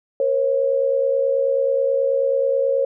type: tone pair together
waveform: sine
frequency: 472.7 / 542 Hz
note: A#4 / C#5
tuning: +24 / -39 cents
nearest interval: major second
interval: 237 cents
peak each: -22 / -17 dBFS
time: 0.2-2.85 s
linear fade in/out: 2 ms
effects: none